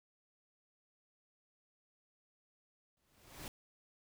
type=noise with exponential growth; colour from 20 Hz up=pink; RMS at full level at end=-44 dBFS; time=2.97-3.48 s; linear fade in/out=1 ms; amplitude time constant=110 ms; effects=none